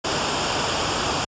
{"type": "noise with comb filter", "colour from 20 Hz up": "pink", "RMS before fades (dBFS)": -23, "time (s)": [0.04, 1.25], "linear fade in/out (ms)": 10, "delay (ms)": 0.49, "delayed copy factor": -0.55, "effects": ["high-pass 60 Hz 12 dB/octave", "resampled to 16000 Hz"]}